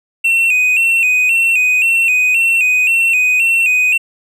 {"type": "tone with vibrato", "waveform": "triangle", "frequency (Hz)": 2600, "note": "E7", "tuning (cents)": -24, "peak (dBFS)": -8, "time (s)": [0.24, 3.98], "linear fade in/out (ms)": 10, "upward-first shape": "square", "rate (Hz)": 1.9, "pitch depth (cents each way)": 70, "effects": []}